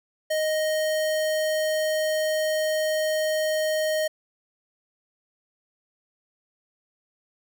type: tone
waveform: square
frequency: 622.3 Hz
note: D#5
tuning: in tune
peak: -23 dBFS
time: 0.3-4.08 s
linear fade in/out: 10 ms
effects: none